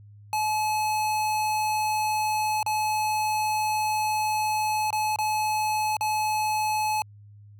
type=tone with dropouts; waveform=square; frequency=857 Hz; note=A5; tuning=46 cents flat; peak=-24 dBFS; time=0.33-7.02 s; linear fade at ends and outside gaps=1 ms; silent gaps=2.629-2.663 / 4.905-4.928 / 5.16-5.187 / 5.968-6.009 s; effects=added 103 Hz sine -46 dBFS peak until 7.59 s